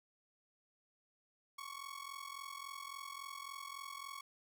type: ring-modulated tone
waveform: sawtooth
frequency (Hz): 1110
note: C#6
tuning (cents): +2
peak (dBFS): -39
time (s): 1.58-4.21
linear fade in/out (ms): 5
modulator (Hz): 21.8
effects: none